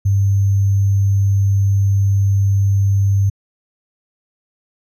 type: tone with sample-and-hold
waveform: sine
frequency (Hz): 98.9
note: G2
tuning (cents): +16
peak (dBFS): -11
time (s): 0.05-3.3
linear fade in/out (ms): 10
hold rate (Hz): 6300
effects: resampled to 32000 Hz